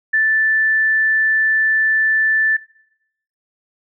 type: tone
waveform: sine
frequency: 1760 Hz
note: A6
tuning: in tune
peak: -12 dBFS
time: 0.13-2.57 s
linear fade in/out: 10 ms
effects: noise-tail reverb RT60 0.8 s tail -21 dB re dry